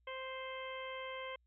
harmonic tone, 523.3 Hz, C5, in tune, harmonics 1 / 2 / 3 / 4 / 5 / 6, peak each -45 / -47 / -54 / -48 / -55 / -52 dBFS, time 0.07-1.36 s, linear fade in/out 5 ms, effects added 60 Hz sine -70 dBFS peak until 1.46 s

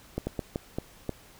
slowing click train, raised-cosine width 2 ms, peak -16 dBFS, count 6, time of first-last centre 0.18-1.093 s, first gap 90 ms, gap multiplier 1.36, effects pink hiss -54 dBFS RMS until 1.39 s

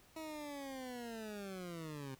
20% pulse linear sweep, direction down, 321.5 to 130.1 Hz, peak -39 dBFS, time 0.16-2.15 s, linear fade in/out 5 ms, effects pink hiss -65 dBFS RMS until 2.19 s

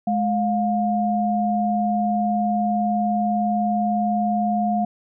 sine tone pair together, 210.8 / 709 Hz, G#3 / F5, +26 / +26 cents, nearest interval octave + major sixth, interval 2100 cents, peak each -21 dBFS, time 0.07-4.85 s, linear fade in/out 5 ms, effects none

